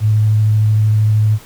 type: tone with vibrato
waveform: sine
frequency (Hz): 107.4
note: A2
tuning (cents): -41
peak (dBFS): -9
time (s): 0-1.39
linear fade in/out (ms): 50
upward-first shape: square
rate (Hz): 13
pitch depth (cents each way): 9
effects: pink hiss -40 dBFS RMS until 1.45 s